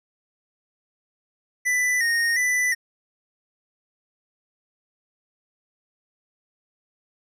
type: tone with vibrato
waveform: square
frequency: 1921 Hz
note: B6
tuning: 48 cents flat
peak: -20 dBFS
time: 1.65-2.75 s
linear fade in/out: 20 ms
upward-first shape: square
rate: 1.4 Hz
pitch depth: 60 cents each way
effects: low-pass 12000 Hz 12 dB/octave